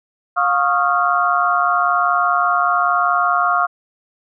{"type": "tone cluster", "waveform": "sine", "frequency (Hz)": [710, 1101, 1242, 1387], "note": ["F5", "C#6", "D#6", "F6"], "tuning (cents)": [28, -12, -3, -12], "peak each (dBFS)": -19, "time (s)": [0.36, 3.67], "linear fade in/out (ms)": 20, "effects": []}